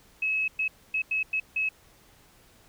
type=tone bursts at uneven times; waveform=sine; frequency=2576 Hz; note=E7; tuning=41 cents flat; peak=-24 dBFS; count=6; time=0.22-0.48 / 0.59-0.68 / 0.94-1.02 / 1.11-1.23 / 1.33-1.4 / 1.56-1.69 s; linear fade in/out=5 ms; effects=pink hiss -58 dBFS RMS until 2.68 s